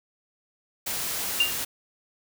white noise, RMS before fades -30 dBFS, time 0.86-1.65 s, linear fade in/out 10 ms
sine tone with exponential decay, 2794 Hz, F7, in tune, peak -15 dBFS, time 1.4-1.59 s, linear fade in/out 5 ms, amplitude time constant 40 ms
effects none

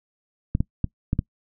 clicks, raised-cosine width 5 ms, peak -9 dBFS, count 5, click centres 0.551 / 0.605 / 0.843 / 1.131 / 1.191 s, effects noise-tail reverb RT60 0.1 s tail -23 dB re dry

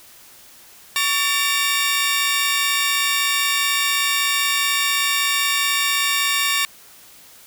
sawtooth tone cluster, 1127 / 1783 / 2310 / 2779 / 3691 Hz, C#6 / A6 / D7 / F7 / A#7, +28 / +22 / -29 / -9 / -18 cents, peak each -21 dBFS, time 0.96-6.65 s, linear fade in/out 0 ms, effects white hiss -46 dBFS RMS until 7.46 s

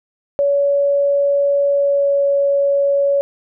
sine tone with pitch glide, 565 to 561.4 Hz, C#5 to C#5, +33 to +22 cents, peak -12 dBFS, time 0.39-3.21 s, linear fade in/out 0 ms, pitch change -11 cents, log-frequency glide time 1.68-2.25 s, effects none

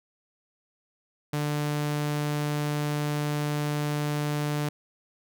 sawtooth tone, 148 Hz, D3, 14 cents sharp, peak -22 dBFS, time 1.33-4.69 s, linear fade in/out 5 ms, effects none

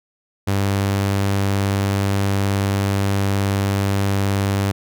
sawtooth tone, 98.9 Hz, G2, 16 cents sharp, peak -13 dBFS, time 0.47-4.72 s, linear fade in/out 10 ms, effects none

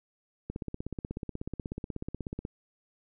click train, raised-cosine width 3 ms, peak -22 dBFS, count 33, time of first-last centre 0.5-2.451 s, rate 16.4 Hz, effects none

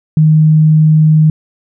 sine tone, 155.56 Hz, D#3, in tune, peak -4 dBFS, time 0.17-1.3 s, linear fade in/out 2 ms, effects none

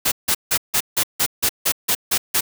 white noise bursts, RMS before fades -18 dBFS, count 11, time 0.05-2.409 s, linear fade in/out 10 ms, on 69 ms, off 160 ms, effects none

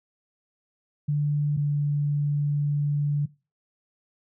sine tone pair in turn, 146.83 / 145.56 Hz, D3 / D3, 0 / -15 cents, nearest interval unison, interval 15 cents, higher first, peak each -21 dBFS, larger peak neither, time 1.08-1.57 / 1.57-3.26 s, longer second, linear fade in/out 10 ms, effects noise-tail reverb RT60 0.3 s tail -21 dB re dry

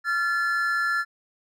triangle tone pair together, 1375 / 1732.4 Hz, F6 / A6, -27 / -27 cents, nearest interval major third, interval 400 cents, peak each -23 dBFS, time 0.04-1.05 s, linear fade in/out 50 ms, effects none

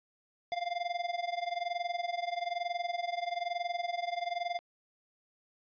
square tone with amplitude modulation, 698.5 Hz, F5, in tune, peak -30 dBFS, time 0.52-4.59 s, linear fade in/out 0 ms, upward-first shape sine, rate 21.1 Hz, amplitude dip 85%, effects resampled to 11025 Hz

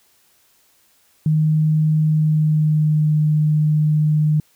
sine tone with pitch glide, 155.1 to 152.52 Hz, D#3 to D#3, -5 to -34 cents, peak -13 dBFS, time 1.26-4.4 s, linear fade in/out 2 ms, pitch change -29 cents, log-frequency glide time 2.05-3.14 s, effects white hiss -58 dBFS RMS until 4.55 s

